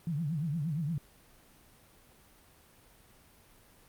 sine tone with vibrato, 155.56 Hz, D#3, in tune, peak -30 dBFS, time 0.07-0.98 s, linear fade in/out 2 ms, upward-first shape triangle, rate 8.6 Hz, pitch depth 230 cents each way, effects pink hiss -60 dBFS RMS until 3.88 s + Opus 32 kbps

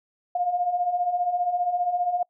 sine beating tone pair, 698.5 / 713.5 Hz, F5 / F5, 0 / +37 cents, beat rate 15 Hz, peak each -29 / -23 dBFS, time 0.35-2.23 s, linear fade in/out 5 ms, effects noise-tail reverb RT60 0.1 s tail -26 dB re dry

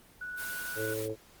sine tone, 1475 Hz, F#6, 6 cents flat, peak -36 dBFS, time 0.21-0.94 s, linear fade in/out 5 ms
white noise, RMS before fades -41 dBFS, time 0.36-1.09 s, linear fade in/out 50 ms
harmonic tone, 109.3 Hz, A2, 11 cents flat, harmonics 1 / 3 / 4 / 5, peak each -40 / -39 / -34 / -38 dBFS, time 0.75-1.16 s, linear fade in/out 50 ms
effects pink hiss -58 dBFS RMS until 1.4 s + Opus 24 kbps

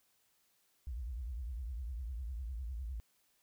sine tone with vibrato, 60.8 Hz, B1, 26 cents flat, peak -38 dBFS, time 0.87-3 s, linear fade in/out 0 ms, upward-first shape triangle, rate 9.9 Hz, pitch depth 280 cents each way, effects white hiss -74 dBFS RMS until 3.42 s

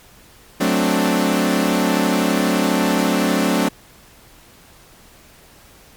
sawtooth chord, D dominant seventh, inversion first, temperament equal, 185 / 220 / 261.6 / 293.7 Hz, F#3 / A3 / C4 / D4, 0 / 0 / 0 / 0 cents, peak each -17 dBFS, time 0.6-3.69 s, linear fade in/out 10 ms, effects pink hiss -47 dBFS RMS until 5.96 s + MP3 96 kbps

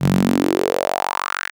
sawtooth tone with high-pass filter sweep, 46.44 Hz, F#1, 7 cents sharp, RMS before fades -19 dBFS, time 0-1.51 s, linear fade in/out 50 ms, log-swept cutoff 140 to 1800 Hz, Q 4.5, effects none

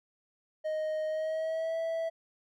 triangle tone with pitch glide, 622.3 to 655.9 Hz, D#5 to E5, 0 to -9 cents, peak -28 dBFS, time 0.64-2.1 s, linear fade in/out 20 ms, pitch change +91 cents, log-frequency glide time 1.07-1.78 s, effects none

